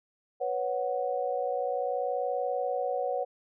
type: chord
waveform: sine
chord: B suspended second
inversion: none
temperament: equal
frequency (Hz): 493.9 / 554.4 / 740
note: B4 / C#5 / F#5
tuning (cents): 0 / 0 / 0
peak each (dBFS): -32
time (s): 0.4-3.25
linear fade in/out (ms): 20
effects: none

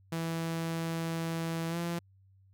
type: tone with pitch glide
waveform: sawtooth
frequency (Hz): 164.81 to 170.72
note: E3 to F3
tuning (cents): 0 to -39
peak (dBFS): -28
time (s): 0.12-1.99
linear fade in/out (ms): 5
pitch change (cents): +61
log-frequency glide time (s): 1.69-1.77
effects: added 96 Hz sine -59 dBFS peak until 2.53 s

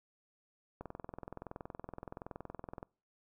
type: click train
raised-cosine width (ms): 1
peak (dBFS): -29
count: 44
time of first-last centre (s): 0.81-2.829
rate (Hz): 21.3
effects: noise-tail reverb RT60 0.4 s tail -26 dB re dry

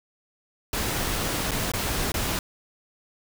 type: noise with dropouts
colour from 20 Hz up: pink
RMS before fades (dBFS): -27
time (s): 0.73-2.39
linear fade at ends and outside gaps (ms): 2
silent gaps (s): 1.51-1.516 / 1.718-1.736 / 2.119-2.141
effects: none

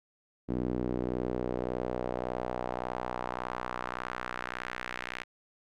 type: tone with band-pass filter sweep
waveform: sawtooth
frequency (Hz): 61.74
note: B1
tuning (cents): 0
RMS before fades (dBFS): -35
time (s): 0.48-5.24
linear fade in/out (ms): 20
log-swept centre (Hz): 290 to 2100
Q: 1.7
effects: none

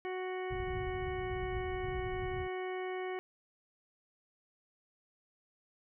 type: harmonic tone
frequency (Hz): 370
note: F#4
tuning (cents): 0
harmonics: 1 / 2 / 3 / 4 / 5 / 6 / 8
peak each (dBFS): -37 / -43 / -49 / -54 / -48 / -48 / -56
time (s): 0.05-3.19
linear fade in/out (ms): 0
type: low-pass noise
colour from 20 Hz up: white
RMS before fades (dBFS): -42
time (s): 0.5-2.48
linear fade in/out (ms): 20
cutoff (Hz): 120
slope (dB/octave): 24
effects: none

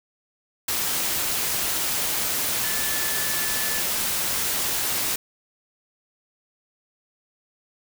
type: tone in noise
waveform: sine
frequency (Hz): 1741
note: A6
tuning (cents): -19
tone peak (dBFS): -33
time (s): 2.63-3.81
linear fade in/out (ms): 5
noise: white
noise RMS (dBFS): -25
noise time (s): 0.68-5.16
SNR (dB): -11
effects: none

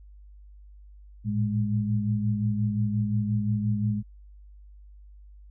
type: tone cluster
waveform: sine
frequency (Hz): 110 / 115.7 / 206.6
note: A2 / A#2 / G#3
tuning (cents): 0 / -13 / -9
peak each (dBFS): -26 / -31 / -27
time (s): 1.24-4.03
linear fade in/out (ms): 50
effects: added 50 Hz sine -46 dBFS peak until 5.5 s

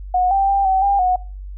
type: tone with pitch steps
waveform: sine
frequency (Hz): 729 / 784 / 791 / 762 / 799 / 732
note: F#5 / G5 / G5 / G5 / G5 / F#5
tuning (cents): -26 / 0 / +15 / -49 / +33 / -19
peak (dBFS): -13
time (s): 0.14-1.16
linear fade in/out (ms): 5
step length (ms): 170
effects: noise-tail reverb RT60 0.4 s tail -23 dB re dry + added 48 Hz sine -29 dBFS peak until 1.57 s

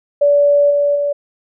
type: tone with level steps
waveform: sine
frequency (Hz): 576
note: D5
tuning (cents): -34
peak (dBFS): -8 / -11 / -14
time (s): 0.21-1.13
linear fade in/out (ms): 10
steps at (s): 0.7 / 0.95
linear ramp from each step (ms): 10
effects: none

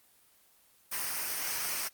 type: noise with comb filter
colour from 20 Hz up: white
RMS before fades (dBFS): -34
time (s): 0.91-1.89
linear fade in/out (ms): 20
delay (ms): 0.27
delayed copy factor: -0.55
effects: white hiss -64 dBFS RMS until 1.93 s + Opus 24 kbps

